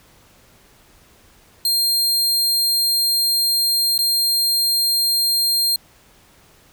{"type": "tone with dropouts", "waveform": "sawtooth", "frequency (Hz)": 4200, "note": "C8", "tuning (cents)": 6, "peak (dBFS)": -13, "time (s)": [1.65, 5.76], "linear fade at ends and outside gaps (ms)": 2, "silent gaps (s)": [3.979, 3.989], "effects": ["pink hiss -52 dBFS RMS until 6.72 s"]}